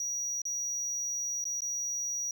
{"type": "tone with dropouts", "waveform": "triangle", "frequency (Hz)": 5780, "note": "F#8", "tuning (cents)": -41, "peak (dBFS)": -30, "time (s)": [0, 2.31], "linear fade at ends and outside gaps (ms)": 2, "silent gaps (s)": [[0.418, 0.453], [1.442, 1.453], [1.606, 1.619]], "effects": []}